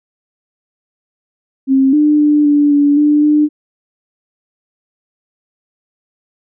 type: tone with pitch steps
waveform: sine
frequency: 267.7 / 299.4 / 296.9 / 291.6 / 287.9 / 296.6 / 299.5 Hz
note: C4 / D4 / D4 / D4 / D4 / D4 / D4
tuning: +40 / +33 / +19 / -12 / -34 / +17 / +34 cents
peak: -7 dBFS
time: 1.67-3.49 s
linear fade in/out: 50 ms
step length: 260 ms
effects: none